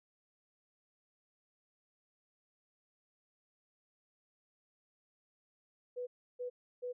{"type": "tone bursts", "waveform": "sine", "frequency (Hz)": 493.9, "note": "B4", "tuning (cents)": 0, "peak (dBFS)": -37, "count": 3, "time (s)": [5.96, 6.93], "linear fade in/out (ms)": 20, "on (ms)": 110, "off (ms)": 320, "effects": []}